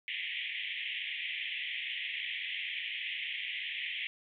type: band-pass noise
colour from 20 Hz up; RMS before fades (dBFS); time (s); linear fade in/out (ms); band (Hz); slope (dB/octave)
pink; -38; 0.08-4.07; 0; 1900 to 3400; 96
effects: none